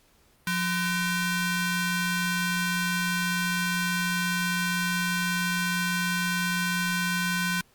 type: ring-modulated tone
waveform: sawtooth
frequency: 845 Hz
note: G#5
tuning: 30 cents sharp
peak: -18 dBFS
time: 0.47-7.61 s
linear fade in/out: 2 ms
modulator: 667 Hz
effects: pink hiss -62 dBFS RMS until 7.74 s + Opus 48 kbps